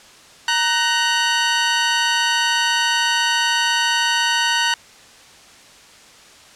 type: tone pair together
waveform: 15% pulse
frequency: 934 / 1500 Hz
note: A#5 / F#6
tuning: +3 / +23 cents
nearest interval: minor sixth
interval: 820 cents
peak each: -12 dBFS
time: 0.48-4.74 s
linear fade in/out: 2 ms
effects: white hiss -45 dBFS RMS until 6.55 s + low-pass 7000 Hz 12 dB/octave